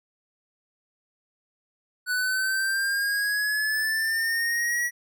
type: exponential sweep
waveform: square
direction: up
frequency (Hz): 1481 to 1932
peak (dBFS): -24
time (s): 2.06-4.91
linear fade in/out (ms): 50
effects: none